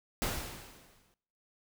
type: noise with exponential decay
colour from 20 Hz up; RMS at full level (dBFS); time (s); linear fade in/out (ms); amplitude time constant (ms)
pink; -32; 0.22-1.14; 0; 200
effects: noise-tail reverb RT60 0.7 s tail -21 dB re dry